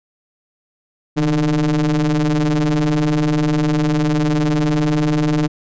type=ring-modulated tone; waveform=square; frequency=73.42 Hz; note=D2; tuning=in tune; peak=-12 dBFS; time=1.16-5.48 s; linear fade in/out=20 ms; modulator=230 Hz; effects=resampled to 16000 Hz